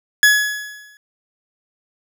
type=tone with exponential decay; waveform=40% pulse; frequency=1690 Hz; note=G#6; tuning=30 cents sharp; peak=-6 dBFS; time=0.23-0.97 s; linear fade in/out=1 ms; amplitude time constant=160 ms; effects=none